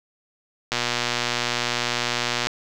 click train, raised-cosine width 0.2 ms, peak -5 dBFS, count 211, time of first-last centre 0.72-2.47 s, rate 120 Hz, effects none

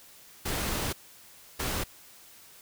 pink noise bursts at uneven times, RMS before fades -31 dBFS, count 2, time 0.45-0.93 / 1.59-1.84 s, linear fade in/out 10 ms, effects white hiss -53 dBFS RMS until 2.61 s

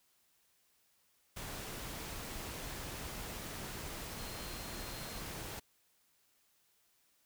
sine tone in noise, 4186 Hz, C8, in tune, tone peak -54 dBFS, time 4.18-5.21 s, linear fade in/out 10 ms, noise pink, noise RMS -44 dBFS, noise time 1.36-5.6 s, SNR -13 dB, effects white hiss -73 dBFS RMS until 7.25 s

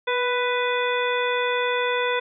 harmonic tone with a mistuned harmonic, 495.8 Hz, B4, 7 cents sharp, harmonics 1 / 2 / 3 / 4 / 5 / 7, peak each -24 / -27 / -29 / -30 / -31 / -32 dBFS, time 0.07-2.2 s, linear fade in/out 10 ms, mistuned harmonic 1, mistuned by -22 cents, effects none

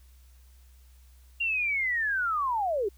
sine linear sweep, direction down, 2794 to 370.2 Hz, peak -25 dBFS, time 1.4-2.89 s, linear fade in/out 10 ms, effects added 63 Hz sine -52 dBFS peak until 2.97 s + white hiss -65 dBFS RMS until 2.97 s

